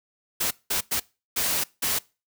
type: noise bursts at uneven times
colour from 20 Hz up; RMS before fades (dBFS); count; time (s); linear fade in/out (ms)
white; -25; 5; 0.4-0.51 / 0.7-0.81 / 0.91-1 / 1.36-1.64 / 1.82-1.99; 10
effects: noise-tail reverb RT60 0.3 s tail -23 dB re dry